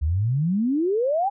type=exponential sweep; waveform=sine; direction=up; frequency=70.1 to 830.6 Hz; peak=-19 dBFS; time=0.01-1.3 s; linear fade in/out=20 ms; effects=none